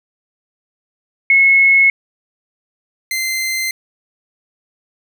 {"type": "tone pair in turn", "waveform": ["sine", "sawtooth"], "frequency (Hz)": [2183, 2077], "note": ["C#7", "C7"], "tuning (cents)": [-27, -13], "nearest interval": "minor second", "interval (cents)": 86, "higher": "first", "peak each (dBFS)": [-7, -14], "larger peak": "first", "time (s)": [[1.3, 1.9], [3.11, 3.71]], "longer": "neither", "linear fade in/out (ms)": 2, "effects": []}